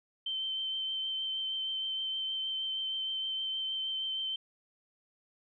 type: tone with vibrato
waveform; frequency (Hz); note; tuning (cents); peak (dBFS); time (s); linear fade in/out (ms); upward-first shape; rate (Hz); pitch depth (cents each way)
sine; 3102; G7; -19; -32; 0.26-4.36; 5; triangle; 6.4; 16
effects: none